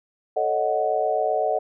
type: chord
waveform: sine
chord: D# half-diminished seventh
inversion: second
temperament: equal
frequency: 440 / 554.4 / 622.3 / 740 Hz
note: A4 / C#5 / D#5 / F#5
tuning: 0 / 0 / 0 / 0 cents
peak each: -27 / -28 / -24 / -24 dBFS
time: 0.36-1.59 s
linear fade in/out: 10 ms
effects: none